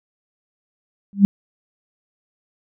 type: tone with exponential growth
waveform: sine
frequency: 199.3 Hz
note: G3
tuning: 29 cents sharp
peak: -3 dBFS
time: 1.13-1.25 s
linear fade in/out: 0 ms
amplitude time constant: 26 ms
effects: none